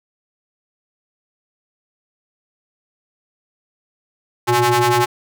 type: ring-modulated tone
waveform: sawtooth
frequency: 239.1 Hz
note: A#3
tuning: 44 cents sharp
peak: -6 dBFS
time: 4.47-5.06 s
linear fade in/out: 20 ms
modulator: 603 Hz
effects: none